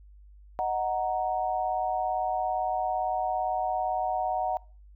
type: chord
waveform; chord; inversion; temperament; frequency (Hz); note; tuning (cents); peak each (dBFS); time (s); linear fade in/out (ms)
sine; D# minor; none; equal; 622.3 / 740 / 932.3; D#5 / F#5 / A#5; 0 / 0 / 0; -33 / -27 / -33; 0.59-4.57; 0
effects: noise-tail reverb RT60 0.4 s tail -24 dB re dry + added 50 Hz sine -49 dBFS peak until 4.95 s